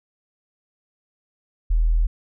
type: tone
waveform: sine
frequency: 40.37 Hz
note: E1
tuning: 35 cents flat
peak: -15 dBFS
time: 1.7-2.07 s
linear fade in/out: 10 ms
effects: none